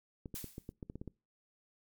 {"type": "clicks", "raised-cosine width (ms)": 3, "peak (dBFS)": -30, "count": 10, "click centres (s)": [0.258, 0.342, 0.443, 0.581, 0.691, 0.828, 0.899, 0.956, 1.015, 1.077]}
{"type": "noise with exponential decay", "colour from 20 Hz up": "blue", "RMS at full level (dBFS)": -40, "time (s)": [0.35, 0.72], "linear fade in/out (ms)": 1, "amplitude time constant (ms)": 79}
{"effects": ["noise-tail reverb RT60 0.3 s tail -24 dB re dry", "MP3 96 kbps"]}